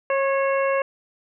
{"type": "harmonic tone with a mistuned harmonic", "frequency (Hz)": 545, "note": "C#5", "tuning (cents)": -29, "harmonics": [1, 2, 3, 4, 5], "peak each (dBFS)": [-20, -26, -30, -32, -34], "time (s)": [0.1, 0.82], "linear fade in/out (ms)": 2, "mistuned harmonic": 3, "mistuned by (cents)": 29, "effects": []}